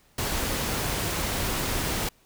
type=noise; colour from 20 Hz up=pink; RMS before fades=-28 dBFS; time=0.18-2.09 s; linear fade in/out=5 ms; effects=pink hiss -61 dBFS RMS until 2.25 s